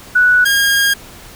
sine / sawtooth tone pair in turn, 1477 / 1623 Hz, F#6 / G#6, -3 / -40 cents, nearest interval major second, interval 163 cents, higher second, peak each -7 dBFS, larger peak neither, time 0.15-0.45 / 0.45-0.94 s, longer second, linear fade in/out 10 ms, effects pink hiss -37 dBFS RMS until 1.35 s

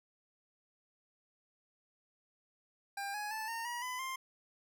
25% pulse tone with pitch steps, 798 / 835.7 / 875.3 / 916.7 / 960 / 1005.4 / 1053 Hz, G5 / G#5 / A5 / A#5 / B5 / B5 / C6, +31 / +11 / -9 / -29 / -49 / +31 / +11 cents, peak -34 dBFS, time 2.97-4.16 s, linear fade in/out 5 ms, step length 170 ms, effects none

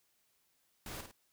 pink noise with echo, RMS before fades -45 dBFS, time 0.86-1.01 s, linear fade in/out 2 ms, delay 52 ms, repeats 2, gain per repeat -6 dB, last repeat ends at 1.114 s, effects white hiss -75 dBFS RMS until 1.32 s

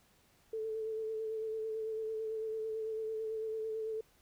sine tone with vibrato, 440 Hz, A4, in tune, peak -35 dBFS, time 0.53-4.01 s, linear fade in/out 5 ms, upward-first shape sine, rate 9 Hz, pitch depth 24 cents each way, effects pink hiss -68 dBFS RMS until 4.21 s

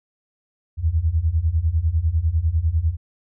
sine beating tone pair, 75.5 / 85.5 Hz, D2 / F2, +48 / -36 cents, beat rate 10 Hz, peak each -21 / -19 dBFS, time 0.77-2.97 s, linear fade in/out 50 ms, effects none

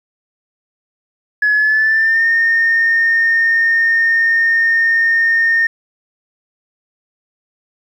sine tone with pitch glide, 1697 to 1829.3 Hz, G#6 to A#6, +37 to -33 cents, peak -9 dBFS, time 1.42-5.67 s, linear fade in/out 5 ms, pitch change +130 cents, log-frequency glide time 1.53-2.27 s, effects tanh soft clip ceiling -6 dBFS + 8-bit

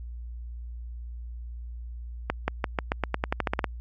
accelerating click train, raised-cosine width 0.5 ms, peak -9 dBFS, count 14, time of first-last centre 2.3-3.642 s, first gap 180 ms, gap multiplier 0.9, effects added 59 Hz sine -35 dBFS peak until 3.8 s + MP3 48 kbps

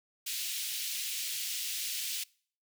pink high-pass noise, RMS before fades -36 dBFS, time 0.26-2.24 s, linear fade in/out 10 ms, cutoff 2700 Hz, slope 24 dB/octave, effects noise-tail reverb RT60 0.5 s tail -24 dB re dry

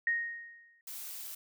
sine tone with exponential decay, 1864.7 Hz, A#6, in tune, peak -25 dBFS, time 0.07-0.81 s, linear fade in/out 2 ms, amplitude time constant 160 ms
blue noise, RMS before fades -43 dBFS, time 0.87-1.35 s, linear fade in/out 5 ms
effects none

